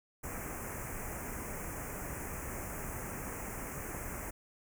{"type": "band-stop noise", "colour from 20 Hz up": "pink", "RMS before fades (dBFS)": -41, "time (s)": [0.23, 4.31], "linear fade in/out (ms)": 10, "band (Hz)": [2400, 6300], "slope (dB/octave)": 48, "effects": []}